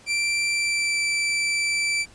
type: tone with pitch glide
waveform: sawtooth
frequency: 2349 to 2330 Hz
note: D7 to D7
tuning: 0 to -14 cents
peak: -18 dBFS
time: 0.06-2.06 s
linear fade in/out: 50 ms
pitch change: -14 cents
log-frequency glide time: 0.47-1 s
effects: pink hiss -51 dBFS RMS until 2.14 s + resampled to 22050 Hz